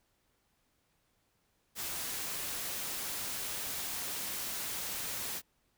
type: noise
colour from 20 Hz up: white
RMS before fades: -38 dBFS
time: 1.75-5.42 s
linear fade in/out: 50 ms
effects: pink hiss -75 dBFS RMS until 5.77 s